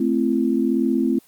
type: chord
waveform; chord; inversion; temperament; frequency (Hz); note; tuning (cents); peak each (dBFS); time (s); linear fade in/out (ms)
sine; A minor; none; equal with one note detuned; 220 / 261.6 / 336.9; A3 / C4 / E4; 0 / 0 / +38; -22 / -20 / -22; 0-1.19; 5
effects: white hiss -54 dBFS RMS until 1.27 s + Opus 24 kbps